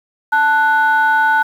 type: tone pair together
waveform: sine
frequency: 880 / 1480 Hz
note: A5 / F#6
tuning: 0 / 0 cents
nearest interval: major sixth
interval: 900 cents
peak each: -12 dBFS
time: 0.32-1.43 s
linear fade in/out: 10 ms
effects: tanh soft clip ceiling -5 dBFS + 7-bit